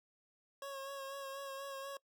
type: tone with vibrato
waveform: 25% pulse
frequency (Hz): 548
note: C#5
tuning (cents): -20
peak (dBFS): -39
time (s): 0.62-1.97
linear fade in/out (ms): 2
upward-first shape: sine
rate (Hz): 4.1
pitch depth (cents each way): 28
effects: noise-tail reverb RT60 0.1 s tail -22 dB re dry